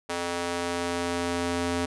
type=tone with high-pass filter sweep; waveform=square; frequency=86.8 Hz; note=F2; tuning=10 cents flat; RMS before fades=-29 dBFS; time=0.09-1.86 s; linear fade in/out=10 ms; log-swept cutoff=470 to 220 Hz; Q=0.84; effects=resampled to 24000 Hz